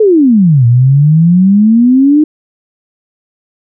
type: exponential two-way sweep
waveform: sine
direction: down then up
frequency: 450.9 to 116.4 to 310.1 Hz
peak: -3 dBFS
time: 0-2.24 s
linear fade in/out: 5 ms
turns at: 0.66 s
effects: none